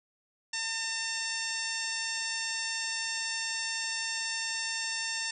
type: harmonic tone with a mistuned harmonic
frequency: 903 Hz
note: A5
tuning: 45 cents sharp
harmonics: 1 / 2 / 3 / 4 / 5 / 6 / 7 / 8 / 9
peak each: -45 / -37 / -39 / -43 / -42 / -37 / -43 / -41 / -44 dBFS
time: 0.53-5.31 s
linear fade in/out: 5 ms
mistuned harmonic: 7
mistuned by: -17 cents
effects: none